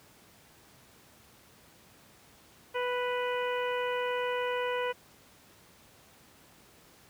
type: harmonic tone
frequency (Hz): 493.9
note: B4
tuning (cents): 0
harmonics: 1 / 2 / 3 / 4 / 5 / 6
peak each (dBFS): -31 / -35 / -39 / -41 / -42 / -43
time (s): 2.74-4.93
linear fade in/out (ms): 20
effects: pink hiss -58 dBFS RMS until 7.09 s + high-pass 80 Hz 12 dB/octave